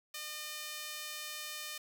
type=tone with high-pass filter; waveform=sawtooth; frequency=606 Hz; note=D#5; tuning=46 cents flat; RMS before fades=-43 dBFS; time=0.14-1.78 s; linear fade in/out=5 ms; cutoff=2400 Hz; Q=0.65; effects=11-bit